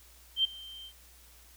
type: tone with ADSR envelope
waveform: sine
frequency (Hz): 3136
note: G7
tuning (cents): 0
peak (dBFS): -21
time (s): 0.36-0.93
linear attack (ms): 83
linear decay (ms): 12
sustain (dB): -22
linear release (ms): 72
effects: added 60 Hz sine -58 dBFS peak until 1.56 s + white hiss -58 dBFS RMS until 1.56 s